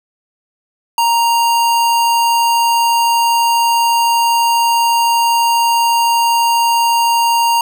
square tone, 933 Hz, A#5, 1 cent sharp, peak -11 dBFS, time 0.98-7.61 s, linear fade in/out 2 ms, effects none

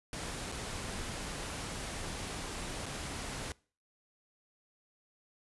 pink noise with dropouts, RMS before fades -40 dBFS, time 0.13-3.52 s, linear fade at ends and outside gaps 1 ms, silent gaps 0.517-0.522 / 2.858-2.863 s, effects noise-tail reverb RT60 0.4 s tail -23 dB re dry + resampled to 24000 Hz

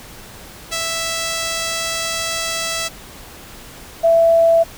5% pulse / sine tone pair in turn, 659.3 / 664.7 Hz, E5 / E5, 0 / +14 cents, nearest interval unison, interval 14 cents, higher second, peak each -9 dBFS, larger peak neither, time 0.71-2.89 / 4.03-4.64 s, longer first, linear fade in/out 20 ms, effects pink hiss -38 dBFS RMS until 4.77 s

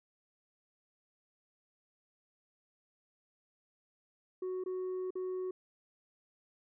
sine tone with dropouts, 370 Hz, F#4, in tune, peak -32 dBFS, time 4.42-5.51 s, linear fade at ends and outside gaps 5 ms, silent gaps 4.639-4.66 / 5.106-5.154 s, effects tanh soft clip ceiling -34 dBFS

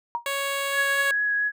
sine tone with exponential decay, 945 Hz, A#5, 23 cents sharp, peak -20 dBFS, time 0.15-0.26 s, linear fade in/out 0 ms, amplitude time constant 23 ms
10% pulse tone, 555 Hz, C#5, 2 cents sharp, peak -17 dBFS, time 0.26-1.11 s, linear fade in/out 2 ms
sine tone with vibrato, 1671 Hz, G#6, 10 cents sharp, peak -21 dBFS, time 0.72-1.52 s, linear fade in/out 50 ms, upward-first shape triangle, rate 4.4 Hz, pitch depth 12 cents each way
effects none

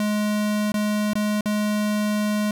square tone with dropouts, 210 Hz, G#3, 19 cents sharp, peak -21 dBFS, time 0-2.51 s, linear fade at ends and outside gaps 2 ms, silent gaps 0.72-0.741 / 1.134-1.154 / 1.409-1.457 s, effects none

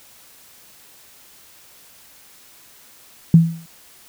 sine tone with exponential decay, 165.3 Hz, E3, 5 cents sharp, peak -3 dBFS, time 3.34-3.66 s, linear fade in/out 2 ms, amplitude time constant 68 ms, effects white hiss -48 dBFS RMS until 4.08 s

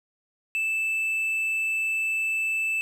triangle tone, 2637 Hz, E7, in tune, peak -22 dBFS, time 0.55-2.81 s, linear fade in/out 0 ms, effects none

